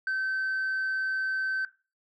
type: tone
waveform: sine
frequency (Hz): 1541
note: G6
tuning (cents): -30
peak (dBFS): -24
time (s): 0.07-1.65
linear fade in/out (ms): 2
effects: noise-tail reverb RT60 0.3 s tail -17 dB re dry + tanh soft clip ceiling -25 dBFS